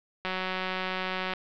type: click train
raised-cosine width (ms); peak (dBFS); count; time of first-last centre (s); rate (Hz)
0.3; -15; 203; 0.25-1.336; 186
effects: low-pass 4000 Hz 12 dB/octave